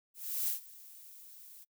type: noise with ADSR envelope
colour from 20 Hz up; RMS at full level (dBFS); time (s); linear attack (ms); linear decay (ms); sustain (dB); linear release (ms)
violet; -32; 0.14-1.65; 340; 120; -21; 24
effects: noise-tail reverb RT60 0.1 s tail -25 dB re dry